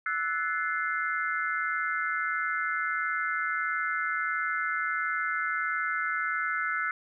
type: chord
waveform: sine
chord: F# half-diminished seventh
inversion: third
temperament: equal with one note detuned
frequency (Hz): 1318.5 / 1480 / 1729.8 / 2093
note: E6 / F#6 / A6 / C7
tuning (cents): 0 / 0 / -30 / 0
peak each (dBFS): -32 / -31 / -35 / -34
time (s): 0.06-6.91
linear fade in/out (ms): 2
effects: none